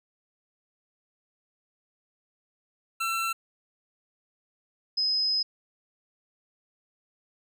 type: tone pair in turn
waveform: 25% pulse / sine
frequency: 1345 / 5067 Hz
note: E6 / D#8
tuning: +34 / +31 cents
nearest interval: octave + major seventh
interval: 2297 cents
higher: second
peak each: -23 dBFS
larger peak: neither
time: 3-3.33 / 4.97-5.43 s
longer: second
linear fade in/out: 10 ms
effects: none